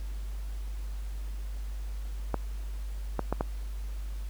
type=clicks; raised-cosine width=1 ms; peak=-14 dBFS; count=4; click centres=2.343 / 3.193 / 3.326 / 3.409 s; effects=added 50 Hz sine -33 dBFS peak until 4.29 s + pink hiss -54 dBFS RMS until 4.29 s